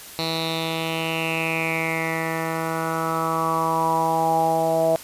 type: tone with low-pass filter sweep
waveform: 10% pulse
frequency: 162.7 Hz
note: E3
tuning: 22 cents flat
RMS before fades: -23 dBFS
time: 0.19-4.96 s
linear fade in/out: 0 ms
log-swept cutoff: 4200 to 650 Hz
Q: 6.7
effects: white hiss -40 dBFS RMS until 5.03 s + resampled to 32000 Hz